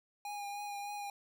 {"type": "tone with vibrato", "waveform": "square", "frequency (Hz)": 816, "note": "G#5", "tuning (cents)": -31, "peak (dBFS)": -40, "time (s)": [0.25, 1.1], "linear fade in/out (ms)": 2, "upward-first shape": "triangle", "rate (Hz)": 3.3, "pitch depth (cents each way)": 24, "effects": []}